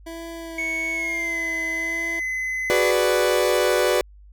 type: tone with vibrato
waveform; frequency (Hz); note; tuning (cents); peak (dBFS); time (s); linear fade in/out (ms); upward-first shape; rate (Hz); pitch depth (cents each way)
25% pulse; 329.6; E4; 0; -29; 0.06-2.2; 10; sine; 1.1; 19
type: tone with pitch glide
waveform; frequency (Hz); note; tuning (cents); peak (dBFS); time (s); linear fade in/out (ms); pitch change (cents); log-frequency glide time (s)
triangle; 2217 to 2033; C#7 to B6; 0 to +50; -22; 0.58-2.91; 5; -150; 0.92-1.38
type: chord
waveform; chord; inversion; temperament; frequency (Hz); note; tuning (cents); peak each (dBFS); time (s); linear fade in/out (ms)
40% pulse; G# half-diminished seventh; third; equal; 370 / 415.3 / 493.9 / 587.3; F#4 / G#4 / B4 / D5; 0 / 0 / 0 / 0; -22 / -26 / -21 / -22; 2.7-4.01; 0
effects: added 50 Hz sine -44 dBFS peak until 4.32 s